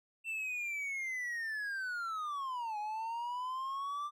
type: linear two-way sweep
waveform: triangle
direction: down then up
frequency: 2696 to 830 to 1188 Hz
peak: -34 dBFS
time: 0.24-4.11 s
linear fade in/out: 50 ms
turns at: 2.78 s
effects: none